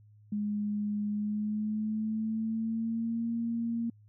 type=tone with pitch glide; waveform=sine; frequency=207.7 to 231.8 Hz; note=G#3 to A#3; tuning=0 to -10 cents; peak=-29 dBFS; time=0.32-3.9 s; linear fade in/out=5 ms; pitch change=+190 cents; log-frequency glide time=1.11-3.31 s; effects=added 105 Hz sine -55 dBFS peak until 4.08 s